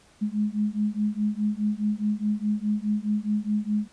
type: beating tone pair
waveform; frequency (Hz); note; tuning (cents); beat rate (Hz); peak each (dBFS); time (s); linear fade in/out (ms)
sine; 207.7 / 212.5; G#3 / G#3; 0 / +40; 4.8; -26; 0.21-3.88; 20
effects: pink hiss -57 dBFS RMS until 3.92 s + resampled to 22050 Hz